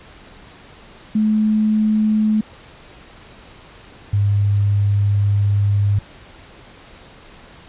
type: tone pair in turn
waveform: sine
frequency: 215 / 101.47 Hz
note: A3 / G#2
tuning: -40 / -40 cents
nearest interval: octave + minor second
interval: 1300 cents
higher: first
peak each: -13 dBFS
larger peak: neither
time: 1.15-2.41 / 4.13-5.99 s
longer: second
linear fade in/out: 5 ms
effects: pink hiss -43 dBFS RMS until 7.68 s + resampled to 8000 Hz